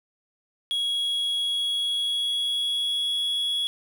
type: tone with pitch glide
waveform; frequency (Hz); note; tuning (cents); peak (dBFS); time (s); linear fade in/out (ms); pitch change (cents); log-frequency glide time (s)
triangle; 3322 to 3353; G#7 to G#7; 0 to +16; -22; 0.71-3.67; 0; +16; 0.9-3.24
effects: 8-bit